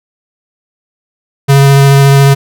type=tone with vibrato; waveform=square; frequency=138.59 Hz; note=C#3; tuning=in tune; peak=-3 dBFS; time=1.48-2.35 s; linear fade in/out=20 ms; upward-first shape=sine; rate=14 Hz; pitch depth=10 cents each way; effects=none